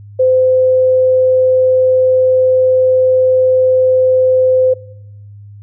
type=tone; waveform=sine; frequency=514 Hz; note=C5; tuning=31 cents flat; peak=-7 dBFS; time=0.19-4.74 s; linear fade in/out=10 ms; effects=noise-tail reverb RT60 0.9 s tail -22 dB re dry + added 102 Hz sine -32 dBFS peak until 5.62 s